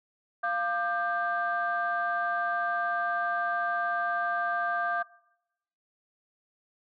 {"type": "tone cluster", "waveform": "sine", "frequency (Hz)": [696, 1194, 1577], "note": ["F5", "D6", "G6"], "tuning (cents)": [-6, 28, 10], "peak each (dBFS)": -30, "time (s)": [0.43, 5.03], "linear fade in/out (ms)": 10, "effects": ["noise-tail reverb RT60 0.9 s tail -22 dB re dry", "tanh soft clip ceiling -18 dBFS"]}